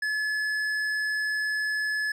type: tone with tanh clipping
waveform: sine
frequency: 1714 Hz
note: A6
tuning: 46 cents flat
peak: -27 dBFS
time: 0.02-2.12 s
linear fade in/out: 5 ms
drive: 10 dB
effects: none